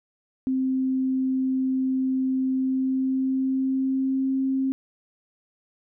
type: tone with pitch glide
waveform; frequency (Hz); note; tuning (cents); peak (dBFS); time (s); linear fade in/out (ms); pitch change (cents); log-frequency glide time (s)
sine; 261.6 to 266.2; C4 to C4; 0 to +30; -21; 0.47-4.72; 0; +30; 2.53-4.29
effects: none